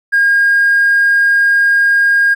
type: tone with hard clipping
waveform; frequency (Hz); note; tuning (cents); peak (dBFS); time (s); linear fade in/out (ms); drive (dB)
sine; 1622; G#6; -41; -8; 0.12-2.35; 20; 1
effects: none